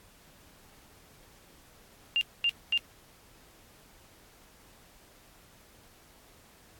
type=tone bursts; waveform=sine; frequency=2794 Hz; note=F7; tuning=in tune; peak=-23 dBFS; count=3; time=2.16-2.776 s; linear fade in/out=0 ms; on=52 ms; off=230 ms; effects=pink hiss -58 dBFS RMS until 6.79 s + AAC 64 kbps